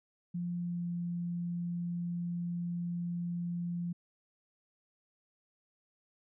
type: tone with pitch glide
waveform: sine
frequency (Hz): 174.61 to 173.3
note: F3 to F3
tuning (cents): 0 to -13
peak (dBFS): -33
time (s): 0.34-3.93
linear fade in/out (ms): 10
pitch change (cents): -13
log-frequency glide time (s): 0.56-0.86
effects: none